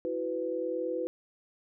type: chord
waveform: sine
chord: E suspended second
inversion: none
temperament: equal with one note detuned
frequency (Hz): 329.6 / 370 / 499.3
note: E4 / F#4 / B4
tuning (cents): 0 / 0 / +19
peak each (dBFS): -36 / -36 / -32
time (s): 0.05-1.07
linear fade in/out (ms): 0
effects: none